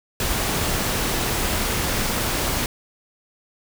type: noise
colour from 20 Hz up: pink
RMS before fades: -23 dBFS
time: 0.2-2.66 s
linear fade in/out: 2 ms
effects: none